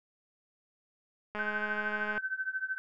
click train, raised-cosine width 0.5 ms, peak -23 dBFS, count 175, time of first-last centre 1.35-2.179 s, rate 210 Hz
sine tone with tremolo, 1534 Hz, G6, 38 cents flat, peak -28 dBFS, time 1.39-2.78 s, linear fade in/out 0 ms, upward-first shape triangle, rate 13 Hz, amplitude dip 95%
effects none

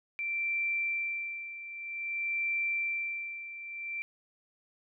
sine tone with tremolo, 2349 Hz, D7, in tune, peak -28 dBFS, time 0.19-4.02 s, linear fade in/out 0 ms, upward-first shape sine, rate 0.52 Hz, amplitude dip 75%, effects none

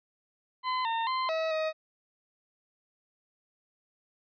40% pulse tone with pitch steps, 1020 / 911 / 1036 / 643 / 630 Hz, C6 / A#5 / C6 / E5 / D#5, -44 / -40 / -17 / -43 / +21 cents, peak -27 dBFS, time 0.63-1.73 s, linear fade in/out 50 ms, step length 220 ms, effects resampled to 11025 Hz

